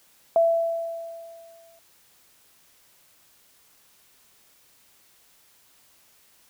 sine tone with exponential decay, 667 Hz, E5, 20 cents sharp, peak -14 dBFS, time 0.36-1.79 s, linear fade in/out 1 ms, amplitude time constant 310 ms, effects white hiss -59 dBFS RMS until 6.49 s

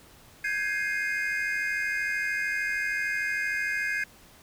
triangle chord, Ab major seventh, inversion third, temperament equal with one note detuned, 1568 / 1661.2 / 2114 / 2489 Hz, G6 / Ab6 / C7 / Eb7, 0 / 0 / +17 / 0 cents, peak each -33 / -28 / -30 / -34 dBFS, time 0.44-4.04 s, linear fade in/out 5 ms, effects pink hiss -54 dBFS RMS until 4.42 s

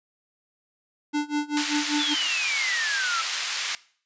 square tone with tremolo, 295.5 Hz, D4, 11 cents sharp, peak -22 dBFS, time 1.13-2.15 s, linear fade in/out 20 ms, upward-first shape sine, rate 5.1 Hz, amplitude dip 95%
white band-pass noise, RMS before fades -29 dBFS, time 1.57-3.75 s, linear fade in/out 0 ms, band 1400 to 5200 Hz, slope 12 dB/octave
sine exponential sweep, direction down, 3549 to 1302 Hz, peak -25 dBFS, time 1.99-3.22 s, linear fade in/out 10 ms
effects noise-tail reverb RT60 0.5 s tail -20 dB re dry + resampled to 16000 Hz

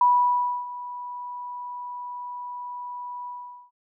sine tone with ADSR envelope, 981 Hz, B5, 12 cents flat, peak -14 dBFS, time 0.01-3.71 s, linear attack 3 ms, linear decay 640 ms, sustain -18 dB, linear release 440 ms, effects none

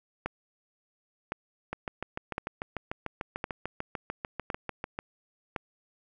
two click trains, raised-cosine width 0.5 ms, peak -16 / -18 dBFS, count 6 / 23, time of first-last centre 0.26-5.562 / 1.73-4.989 s, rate 0.943 / 6.75 Hz, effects none

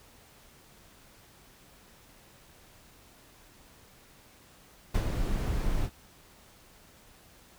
brown noise with ADSR envelope, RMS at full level -23 dBFS, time 4.94-5.9 s, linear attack 10 ms, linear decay 68 ms, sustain -6 dB, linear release 53 ms, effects pink hiss -57 dBFS RMS until 7.58 s

